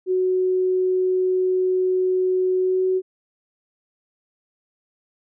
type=tone with pitch glide; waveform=sine; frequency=370.2 to 373.4 Hz; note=F#4 to F#4; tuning=+1 to +16 cents; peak=-17 dBFS; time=0.06-3.02 s; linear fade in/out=50 ms; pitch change=+15 cents; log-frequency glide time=2.58-2.85 s; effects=none